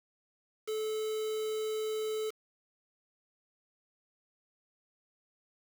triangle tone with quantisation, 433.9 Hz, A4, 24 cents flat, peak -30 dBFS, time 0.67-2.31 s, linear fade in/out 20 ms, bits 7, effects none

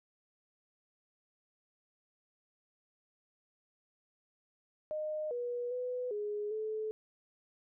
sine tone with pitch steps, 614 / 484.8 / 498.3 / 416.6 / 433.7 Hz, D#5 / B4 / B4 / G#4 / A4, -23 / -32 / +15 / +5 / -25 cents, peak -34 dBFS, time 4.91-6.91 s, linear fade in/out 0 ms, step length 400 ms, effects none

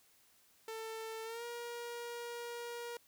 sawtooth tone with pitch glide, 445.5 to 474.7 Hz, A4 to A#4, +22 to +31 cents, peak -38 dBFS, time 0.68-2.97 s, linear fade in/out 2 ms, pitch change +109 cents, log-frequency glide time 1.24-1.44 s, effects white hiss -68 dBFS RMS until 3.07 s

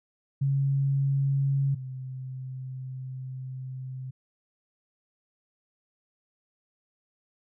sine tone pair in turn, 137.8 / 130.07 Hz, C#3 / C3, -10 / -10 cents, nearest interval minor second, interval 100 cents, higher first, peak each -22 / -34 dBFS, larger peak first, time 0.41-1.75 / 1.75-4.11 s, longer second, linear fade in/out 10 ms, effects none

